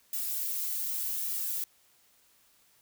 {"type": "noise with flanger", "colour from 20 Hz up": "violet", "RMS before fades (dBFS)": -33, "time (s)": [0.13, 1.64], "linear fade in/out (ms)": 2, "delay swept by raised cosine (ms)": [1.9, 3.2], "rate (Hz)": 0.85, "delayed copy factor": -0.8, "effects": ["white hiss -65 dBFS RMS until 2.81 s"]}